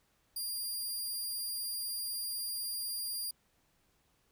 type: tone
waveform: 15% pulse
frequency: 4796 Hz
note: D8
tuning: 36 cents sharp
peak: -29 dBFS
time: 0.36-3.31 s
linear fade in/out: 5 ms
effects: pink hiss -73 dBFS RMS until 4.31 s